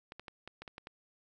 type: clicks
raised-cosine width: 0.3 ms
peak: -29 dBFS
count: 8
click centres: 0.121 / 0.196 / 0.282 / 0.476 / 0.62 / 0.678 / 0.781 / 0.871 s
effects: none